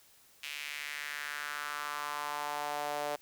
sawtooth tone with high-pass filter sweep, 146.83 Hz, D3, in tune, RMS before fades -38 dBFS, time 0.43-3.16 s, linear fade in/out 5 ms, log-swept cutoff 2600 to 600 Hz, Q 2.8, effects white hiss -62 dBFS RMS until 3.21 s

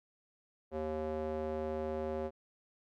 square tone with band-pass filter, 77.78 Hz, D#2, in tune, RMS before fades -37 dBFS, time 0.71-2.31 s, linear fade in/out 50 ms, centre 500 Hz, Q 2.3, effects none

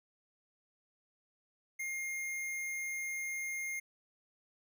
square tone, 2126 Hz, C7, 27 cents sharp, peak -37 dBFS, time 1.79-3.8 s, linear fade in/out 10 ms, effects none

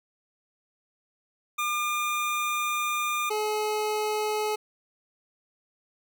25% pulse tone pair in turn, 1205 / 426 Hz, D6 / G#4, +44 / +44 cents, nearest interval octave + tritone, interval 1800 cents, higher first, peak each -22 dBFS, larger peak neither, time 1.58-3.3 / 3.3-4.56 s, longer first, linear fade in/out 10 ms, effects none

